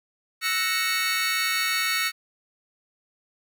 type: chord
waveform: 25% pulse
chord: F# dominant seventh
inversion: third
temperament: equal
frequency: 1318.5 / 1480 / 1864.7 / 2217 Hz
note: E6 / F#6 / A#6 / C#7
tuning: 0 / 0 / 0 / 0 cents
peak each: -26 / -29 / -24 / -23 dBFS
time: 0.41-2.12 s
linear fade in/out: 50 ms
effects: none